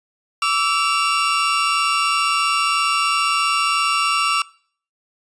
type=tone cluster; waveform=40% pulse; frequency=1156 / 1319 / 2773 Hz; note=D6 / E6 / F7; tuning=-28 / +1 / -13 cents; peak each=-20 dBFS; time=0.42-4.42 s; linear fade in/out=2 ms; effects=noise-tail reverb RT60 0.5 s tail -22 dB re dry + resampled to 22050 Hz